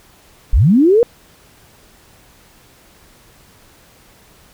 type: linear sweep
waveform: sine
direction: up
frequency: 30.87 to 491.1 Hz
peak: -7 dBFS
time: 0.53-1.03 s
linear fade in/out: 0 ms
effects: pink hiss -48 dBFS RMS until 4.53 s